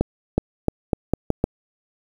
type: accelerating click train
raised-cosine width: 2 ms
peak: -4 dBFS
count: 7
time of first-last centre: 0.01-1.441 s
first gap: 370 ms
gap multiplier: 0.82
effects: 7-bit